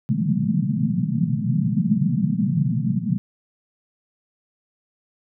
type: band-pass noise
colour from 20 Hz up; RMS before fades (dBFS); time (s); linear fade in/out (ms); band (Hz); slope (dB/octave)
white; -21; 0.09-3.18; 0; 120 to 230; 96
effects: none